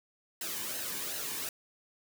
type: noise with flanger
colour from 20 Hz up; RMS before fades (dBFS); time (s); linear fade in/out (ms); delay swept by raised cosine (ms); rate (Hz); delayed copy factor
white; -37; 0.41-1.49; 2; 0.86 to 1.54; 2.7; -0.6
effects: none